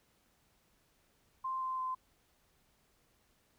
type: tone with pitch steps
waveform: sine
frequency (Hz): 1046.5 / 1039.3 / 1032.1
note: C6 / C6 / C6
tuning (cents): 0 / -12 / -24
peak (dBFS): -34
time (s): 1.44-1.95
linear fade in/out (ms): 10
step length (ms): 170
effects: pink hiss -72 dBFS RMS until 3.58 s